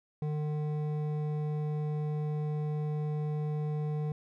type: tone with hard clipping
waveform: sine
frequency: 150.8 Hz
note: D3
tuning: 46 cents sharp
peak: -32 dBFS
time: 0.22-4.12 s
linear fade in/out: 2 ms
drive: 10 dB
effects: none